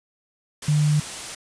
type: tone in noise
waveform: sine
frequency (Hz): 150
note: D3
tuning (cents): +37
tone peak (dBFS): -16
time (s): 0.68-1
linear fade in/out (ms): 5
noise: white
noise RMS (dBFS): -33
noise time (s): 0.62-1.35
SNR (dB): +14
effects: resampled to 22050 Hz